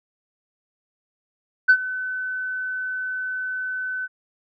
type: tone with ADSR envelope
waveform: sine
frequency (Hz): 1512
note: F#6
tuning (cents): +37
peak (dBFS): -7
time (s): 1.68-4.08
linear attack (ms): 18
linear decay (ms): 68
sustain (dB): -18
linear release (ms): 36
effects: tanh soft clip ceiling -6 dBFS